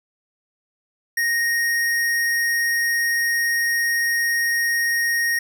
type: tone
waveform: square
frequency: 1864.7 Hz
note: A#6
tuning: in tune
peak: -19 dBFS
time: 1.17-5.39 s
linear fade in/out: 5 ms
effects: none